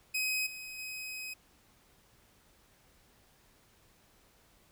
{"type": "tone with level steps", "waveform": "sawtooth", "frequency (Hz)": 2527, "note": "D#7", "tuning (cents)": 26, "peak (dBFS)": [-27, -39, -36], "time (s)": [0.14, 1.34], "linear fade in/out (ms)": 10, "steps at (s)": [0.46, 0.78], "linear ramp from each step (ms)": 10, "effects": ["pink hiss -65 dBFS RMS until 4.71 s"]}